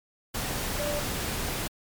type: tone in noise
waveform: sine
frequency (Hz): 587.3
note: D5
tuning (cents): 0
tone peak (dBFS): -29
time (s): 0.79-1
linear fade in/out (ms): 10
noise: pink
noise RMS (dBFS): -31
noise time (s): 0.34-1.68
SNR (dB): -1
effects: MP3 96 kbps